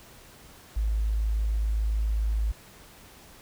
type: tone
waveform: sine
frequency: 53.6 Hz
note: A1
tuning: 45 cents flat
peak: -23 dBFS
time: 0.76-2.52 s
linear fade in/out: 10 ms
effects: pink hiss -51 dBFS RMS until 3.41 s